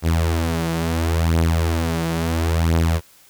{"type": "beating tone pair", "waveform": "sawtooth", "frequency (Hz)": [82.2, 82.93], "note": ["E2", "E2"], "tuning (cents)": [-4, 11], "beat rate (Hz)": 0.73, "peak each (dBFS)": [-15, -18], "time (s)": [0.02, 3.01], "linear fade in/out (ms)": 50, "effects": ["white hiss -51 dBFS RMS until 3.29 s"]}